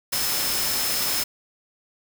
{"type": "tone in noise", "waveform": "sine", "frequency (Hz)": 5220, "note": "E8", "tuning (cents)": -18, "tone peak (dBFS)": -29, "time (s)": [0.12, 1.24], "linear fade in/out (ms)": 10, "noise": "white", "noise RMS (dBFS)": -25, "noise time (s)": [0.12, 1.24], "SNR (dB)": -7, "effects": []}